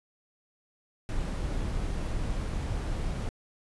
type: noise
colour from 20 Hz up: brown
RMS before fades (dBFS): -31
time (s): 1.09-3.29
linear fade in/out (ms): 0
effects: resampled to 24000 Hz